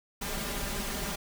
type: noise with comb filter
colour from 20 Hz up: pink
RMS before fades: -34 dBFS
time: 0.21-1.16 s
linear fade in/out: 10 ms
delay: 5 ms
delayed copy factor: +0.95
effects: none